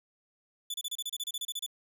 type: tone bursts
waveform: sawtooth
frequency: 3475 Hz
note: A7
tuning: 22 cents flat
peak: -30 dBFS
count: 14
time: 0.7-1.664 s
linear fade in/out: 5 ms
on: 41 ms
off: 30 ms
effects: none